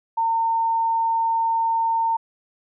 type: tone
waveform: sine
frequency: 910 Hz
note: A#5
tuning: 42 cents flat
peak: -18 dBFS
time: 0.17-2.17 s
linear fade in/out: 10 ms
effects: none